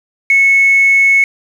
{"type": "tone with quantisation", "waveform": "sine", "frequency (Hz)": 2200, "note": "C#7", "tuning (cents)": -14, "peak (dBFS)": -6, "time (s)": [0.3, 1.24], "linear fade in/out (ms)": 2, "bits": 4, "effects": ["low-pass 8000 Hz 12 dB/octave"]}